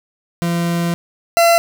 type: tone pair in turn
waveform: 40% pulse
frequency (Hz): 170.9 / 678.1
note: F3 / E5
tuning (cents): -37 / +49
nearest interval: 2 octaves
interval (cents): 2386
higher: second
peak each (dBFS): -15 / -8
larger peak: second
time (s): 0.42-0.94 / 1.37-1.58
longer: first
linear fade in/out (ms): 0
effects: none